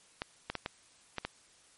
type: clicks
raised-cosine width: 0.3 ms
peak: -18 dBFS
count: 6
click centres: 0.219 / 0.5 / 0.553 / 0.661 / 1.183 / 1.25 s
effects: white hiss -62 dBFS RMS until 1.77 s + MP3 48 kbps